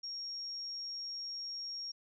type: tone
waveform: sine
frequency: 5570 Hz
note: F8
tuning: 5 cents flat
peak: -39 dBFS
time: 0.03-1.92 s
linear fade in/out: 10 ms
effects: none